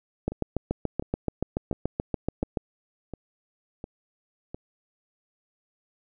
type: two click trains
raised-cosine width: 2 ms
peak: -12 / -22 dBFS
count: 17 / 7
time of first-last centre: 0.28-2.572 / 0.32-4.545 s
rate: 6.98 / 1.42 Hz
effects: none